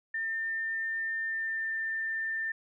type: tone with pitch glide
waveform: sine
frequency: 1802 to 1791.6 Hz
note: A6 to A6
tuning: +41 to +31 cents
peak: -30 dBFS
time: 0.14-2.52 s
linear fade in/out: 5 ms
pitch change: -10 cents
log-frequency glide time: 1.08-1.71 s
effects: none